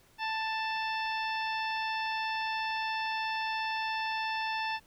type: harmonic tone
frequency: 883 Hz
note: A5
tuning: 6 cents sharp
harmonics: 1 / 2 / 3 / 4 / 5 / 6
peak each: -33 / -37 / -38 / -43 / -48 / -45 dBFS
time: 0.18-4.8 s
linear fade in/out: 50 ms
effects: pink hiss -63 dBFS RMS until 4.86 s